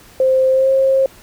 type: tone with pitch glide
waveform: sine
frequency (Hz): 523.3 to 534.6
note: C5 to C5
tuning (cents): 0 to +37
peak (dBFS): -10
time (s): 0.2-1.06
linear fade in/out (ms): 2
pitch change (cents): +37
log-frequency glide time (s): 0.51-0.7
effects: pink hiss -44 dBFS RMS until 1.22 s